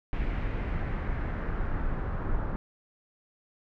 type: noise with low-pass filter sweep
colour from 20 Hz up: brown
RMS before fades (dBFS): -30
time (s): 0.13-2.56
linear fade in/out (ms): 0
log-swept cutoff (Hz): 2300 to 1300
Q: 2
effects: none